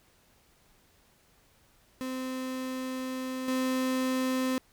35% pulse tone with level steps, 258.6 Hz, C4, 20 cents flat, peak -31 / -25 dBFS, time 2.01-4.58 s, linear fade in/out 0 ms, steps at 3.48 s, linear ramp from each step 2 ms, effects pink hiss -64 dBFS RMS until 4.72 s

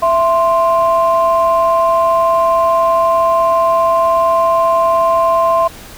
sine tone pair together, 665.4 / 1046.5 Hz, E5 / C6, +16 / 0 cents, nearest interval minor sixth, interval 784 cents, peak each -11 dBFS, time 0.02-5.68 s, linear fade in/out 10 ms, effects tanh soft clip ceiling -3 dBFS + pink hiss -35 dBFS RMS until 5.97 s

